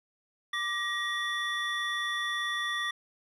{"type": "tone cluster", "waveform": "triangle", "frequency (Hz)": [1179, 1896, 3479], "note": ["D6", "A#6", "A7"], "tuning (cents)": [6, 29, -20], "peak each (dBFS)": [-34, -30, -34], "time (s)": [0.53, 2.91], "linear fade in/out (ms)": 5, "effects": []}